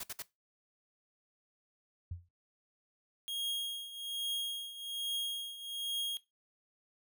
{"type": "noise bursts", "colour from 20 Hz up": "white", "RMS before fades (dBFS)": -41, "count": 3, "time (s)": [0, 0.223], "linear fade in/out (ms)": 5, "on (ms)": 35, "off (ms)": 59}
{"type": "tone with exponential decay", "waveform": "sine", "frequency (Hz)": 87.31, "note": "F2", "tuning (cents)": 0, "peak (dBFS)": -35, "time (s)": [2.11, 2.29], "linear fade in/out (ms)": 5, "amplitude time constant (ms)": 38}
{"type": "tone with tremolo", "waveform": "45% pulse", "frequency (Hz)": 3264, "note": "G#7", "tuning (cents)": -31, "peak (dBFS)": -33, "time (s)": [3.28, 6.17], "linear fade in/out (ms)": 0, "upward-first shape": "triangle", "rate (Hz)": 1.2, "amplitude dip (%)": 80}
{"effects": ["noise-tail reverb RT60 0.2 s tail -18 dB re dry"]}